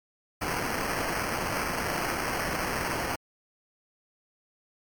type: noise with sample-and-hold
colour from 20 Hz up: white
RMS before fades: -30 dBFS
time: 0.41-3.16 s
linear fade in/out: 10 ms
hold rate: 3675 Hz
effects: MP3 96 kbps